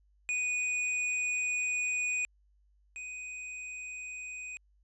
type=tone pair in turn; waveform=square; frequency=2476 / 2495 Hz; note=D#7 / D#7; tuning=-9 / +4 cents; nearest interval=unison; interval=13 cents; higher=second; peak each=-30 / -40 dBFS; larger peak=first; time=0.29-2.25 / 2.96-4.57 s; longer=first; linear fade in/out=0 ms; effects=added 50 Hz sine -64 dBFS peak until 4.83 s + resampled to 24000 Hz